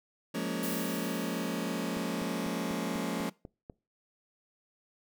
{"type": "chord", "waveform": "sawtooth", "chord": "Bb minor seventh", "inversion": "second", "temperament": "just", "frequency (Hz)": [174.81, 209.8, 233.1, 279.7], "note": ["F3", "Ab3", "Bb3", "Db4"], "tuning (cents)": [2, 18, 0, 16], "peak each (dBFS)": -33, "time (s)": [0.34, 3.3], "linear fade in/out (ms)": 10}
{"type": "noise with exponential decay", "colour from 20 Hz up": "blue", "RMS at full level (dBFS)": -37, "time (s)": [0.63, 2.57], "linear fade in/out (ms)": 2, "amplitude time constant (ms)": 420}
{"type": "click train", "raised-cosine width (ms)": 2, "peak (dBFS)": -30, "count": 8, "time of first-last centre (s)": [1.97, 3.698], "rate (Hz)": 4.05}
{"effects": ["noise-tail reverb RT60 0.3 s tail -22 dB re dry"]}